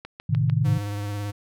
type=click train; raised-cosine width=0.3 ms; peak=-21 dBFS; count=4; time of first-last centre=0.05-0.498 s; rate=6.69 Hz
type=chord; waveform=sine; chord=A diminished; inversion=none; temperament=equal; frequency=110 / 130.81 / 155.56 Hz; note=A2 / C3 / Eb3; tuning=0 / 0 / 0 cents; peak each=-23 dBFS; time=0.29-0.78 s; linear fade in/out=10 ms
type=tone with vibrato; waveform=square; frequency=102.5 Hz; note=G#2; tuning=22 cents flat; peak=-28 dBFS; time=0.64-1.32 s; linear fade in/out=20 ms; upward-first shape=triangle; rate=18 Hz; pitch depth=28 cents each way
effects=none